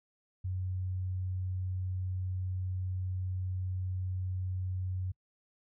sine tone, 92.5 Hz, F#2, in tune, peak -32 dBFS, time 0.44-5.12 s, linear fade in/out 10 ms, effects noise-tail reverb RT60 0.1 s tail -26 dB re dry

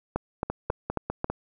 two click trains, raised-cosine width 1 ms, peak -14 / -12 dBFS, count 5 / 5, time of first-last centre 0.5-1.3 / 0.16-1.244 s, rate 5 / 3.69 Hz, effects none

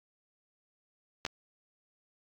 clicks, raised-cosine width 0.2 ms, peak -13 / -20 dBFS, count 2, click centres 1.251 / 1.264 s, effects AAC 64 kbps

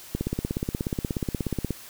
click train, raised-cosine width 3 ms, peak -13 dBFS, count 27, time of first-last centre 0.15-1.707 s, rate 16.7 Hz, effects white hiss -45 dBFS RMS until 1.89 s

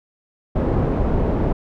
pink low-pass noise, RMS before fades -19 dBFS, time 0.55-1.53 s, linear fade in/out 10 ms, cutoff 610 Hz, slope 12 dB/octave, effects none

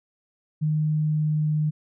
sine tone with pitch glide, 153.6 to 152.63 Hz, D#3 to D#3, -22 to -33 cents, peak -20 dBFS, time 0.61-1.71 s, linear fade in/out 20 ms, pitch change -11 cents, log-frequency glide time 0.87-1.5 s, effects none

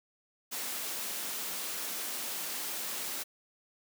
white high-pass noise, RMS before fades -37 dBFS, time 0.51-3.24 s, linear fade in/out 20 ms, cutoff 180 Hz, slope 24 dB/octave, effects none

